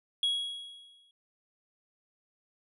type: tone with exponential decay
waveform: triangle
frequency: 3322 Hz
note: G#7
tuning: in tune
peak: -22 dBFS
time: 0.23-1.11 s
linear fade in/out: 2 ms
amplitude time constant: 190 ms
effects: tanh soft clip ceiling -18 dBFS + resampled to 32000 Hz